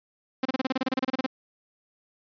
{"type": "tone bursts", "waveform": "sawtooth", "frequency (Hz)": 261.6, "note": "C4", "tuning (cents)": 0, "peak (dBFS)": -19, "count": 16, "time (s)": [0.43, 1.264], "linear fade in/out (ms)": 5, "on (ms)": 24, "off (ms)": 30, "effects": ["resampled to 11025 Hz"]}